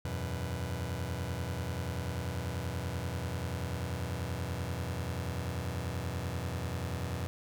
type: chord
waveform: sawtooth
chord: E suspended second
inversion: none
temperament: just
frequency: 82.41 / 92.71 / 123.61 Hz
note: E2 / F#2 / B2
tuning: 0 / +4 / +2 cents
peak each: -34 dBFS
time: 0.05-7.27 s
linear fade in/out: 0 ms
effects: none